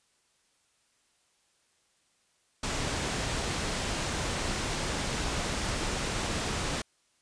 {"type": "low-pass noise", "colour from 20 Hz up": "pink", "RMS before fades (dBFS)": -32, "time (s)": [2.63, 6.82], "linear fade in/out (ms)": 5, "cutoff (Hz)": 9100, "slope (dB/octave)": 24, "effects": ["white hiss -70 dBFS RMS until 7.21 s", "resampled to 22050 Hz"]}